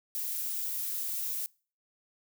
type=noise with amplitude modulation; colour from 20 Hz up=violet; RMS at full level=-33 dBFS; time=0.15-1.46 s; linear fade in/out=0 ms; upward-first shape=sine; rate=179 Hz; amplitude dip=25%; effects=noise-tail reverb RT60 0.4 s tail -25 dB re dry